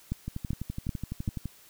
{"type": "two click trains", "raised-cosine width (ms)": 5, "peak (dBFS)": [-17, -21], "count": [4, 15], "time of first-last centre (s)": [[0.12, 1.278], [0.28, 1.456]], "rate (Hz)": [2.59, 11.9], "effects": ["white hiss -56 dBFS RMS until 1.69 s"]}